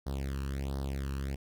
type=tone with flanger; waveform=sawtooth; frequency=68.2 Hz; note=C#2; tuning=28 cents flat; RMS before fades=-35 dBFS; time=0.06-1.36 s; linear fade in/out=10 ms; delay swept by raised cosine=0.2 to 0.72 ms; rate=1.4 Hz; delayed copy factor=+0.9; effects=none